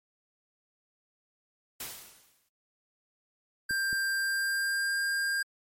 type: noise with exponential decay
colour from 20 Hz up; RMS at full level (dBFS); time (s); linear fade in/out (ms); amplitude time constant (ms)
white; -36; 1.8-2.49; 5; 150
type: tone with pitch glide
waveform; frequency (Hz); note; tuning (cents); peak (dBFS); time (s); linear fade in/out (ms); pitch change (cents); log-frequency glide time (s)
square; 1585 to 1604.3; G6 to G6; +19 to +40; -28; 3.69-5.43; 10; +21; 4.17-5.02
type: clicks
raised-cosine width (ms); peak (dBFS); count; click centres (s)
3; -30; 2; 3.709 / 3.929
effects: MP3 64 kbps